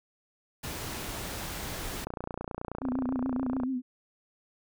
pink noise, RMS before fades -37 dBFS, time 0.63-2.05 s, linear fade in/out 10 ms
click train, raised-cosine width 1 ms, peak -21 dBFS, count 47, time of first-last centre 2.07-3.635 s, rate 29.4 Hz
sine tone with vibrato, 257.3 Hz, C4, 29 cents flat, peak -28 dBFS, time 2.81-3.82 s, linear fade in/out 50 ms, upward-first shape triangle, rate 7 Hz, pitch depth 74 cents each way
effects none

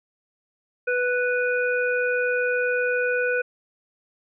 harmonic tone, 493.9 Hz, B4, in tune, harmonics 1 / 3 / 5, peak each -23 / -24 / -31 dBFS, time 0.87-3.42 s, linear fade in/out 10 ms, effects none

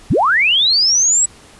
sine linear sweep, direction up, 49.34 to 7902 Hz, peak -10 dBFS, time 0.1-1.26 s, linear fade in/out 10 ms, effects pink hiss -43 dBFS RMS until 1.59 s + resampled to 24000 Hz

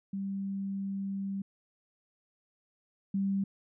sine tone pair in turn, 196 / 196 Hz, G3 / G3, 0 / 0 cents, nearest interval unison, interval 0 cents, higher neither, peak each -32 / -27 dBFS, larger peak second, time 0.13-1.42 / 3.14-3.44 s, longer first, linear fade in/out 5 ms, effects none

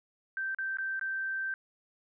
sine tone with dropouts, 1560 Hz, G6, 9 cents flat, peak -31 dBFS, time 0.37-1.54 s, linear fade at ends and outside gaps 1 ms, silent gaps 0.547-0.586 / 0.771-0.785 / 0.995-1.012 s, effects none

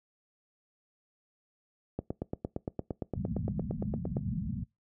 click train, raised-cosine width 2 ms, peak -19 dBFS, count 20, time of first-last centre 1.99-4.169 s, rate 8.72 Hz
white low-pass noise, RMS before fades -34 dBFS, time 3.15-4.64 s, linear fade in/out 10 ms, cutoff 230 Hz, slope 96 dB/octave
effects noise-tail reverb RT60 0.2 s tail -23 dB re dry + high-pass 60 Hz 12 dB/octave

